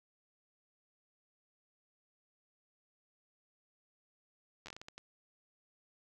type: slowing click train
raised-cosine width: 0.2 ms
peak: -30 dBFS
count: 9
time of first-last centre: 4.66-4.98 s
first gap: 10 ms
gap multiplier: 1.38
effects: none